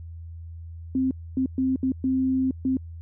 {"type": "tone bursts at uneven times", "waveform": "sine", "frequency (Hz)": 261.6, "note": "C4", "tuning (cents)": 0, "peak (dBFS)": -20, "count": 6, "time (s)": [[0.95, 1.11], [1.37, 1.46], [1.58, 1.76], [1.83, 1.92], [2.04, 2.51], [2.65, 2.77]], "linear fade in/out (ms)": 2, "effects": ["added 83 Hz sine -36 dBFS peak until 3.01 s"]}